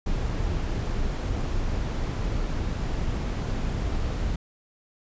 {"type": "noise", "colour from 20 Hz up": "brown", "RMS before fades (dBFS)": -27, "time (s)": [0.06, 4.36], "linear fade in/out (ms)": 5, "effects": ["resampled to 16000 Hz"]}